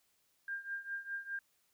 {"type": "tone with tremolo", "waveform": "sine", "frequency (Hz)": 1600, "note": "G6", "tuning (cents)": 35, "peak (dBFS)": -35, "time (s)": [0.48, 1.39], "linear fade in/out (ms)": 2, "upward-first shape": "triangle", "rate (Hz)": 4.9, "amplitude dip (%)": 90, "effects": ["white hiss -75 dBFS RMS until 1.73 s"]}